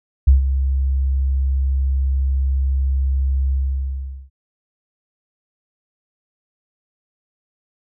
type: tone with ADSR envelope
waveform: sine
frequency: 67 Hz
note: C2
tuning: 42 cents sharp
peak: -5 dBFS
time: 0.27-4.3 s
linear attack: 10 ms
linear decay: 130 ms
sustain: -10 dB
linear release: 780 ms
effects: none